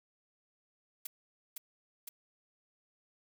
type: noise with echo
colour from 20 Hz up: blue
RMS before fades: -40 dBFS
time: 1.05-1.07 s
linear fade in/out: 5 ms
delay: 510 ms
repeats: 2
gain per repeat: -2 dB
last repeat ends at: 2.09 s
effects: none